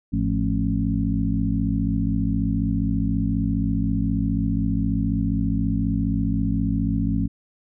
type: harmonic tone with a mistuned harmonic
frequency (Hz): 54.8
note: A1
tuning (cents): -6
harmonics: 1 / 2 / 3 / 4 / 5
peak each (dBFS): -26 / -26 / -26 / -26 / -26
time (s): 0.12-7.28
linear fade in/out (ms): 20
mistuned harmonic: 3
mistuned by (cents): +110
effects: none